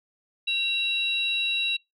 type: tone pair together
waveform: sine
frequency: 2735 / 3894 Hz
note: F7 / B7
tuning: -37 / -25 cents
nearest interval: tritone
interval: 612 cents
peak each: -25 dBFS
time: 0.47-1.77 s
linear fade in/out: 10 ms
effects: noise-tail reverb RT60 0.2 s tail -26 dB re dry + tanh soft clip ceiling -16 dBFS